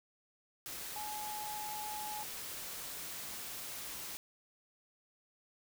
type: tone in noise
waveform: sine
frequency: 846 Hz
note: G#5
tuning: 32 cents sharp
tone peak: -41 dBFS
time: 0.96-2.23 s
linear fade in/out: 0 ms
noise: white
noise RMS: -44 dBFS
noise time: 0.66-4.17 s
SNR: 0 dB
effects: none